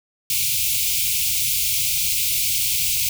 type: band-stop noise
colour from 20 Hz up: white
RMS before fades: -21 dBFS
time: 0.3-3.09 s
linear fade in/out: 2 ms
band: 150 to 2200 Hz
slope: 96 dB/octave
effects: none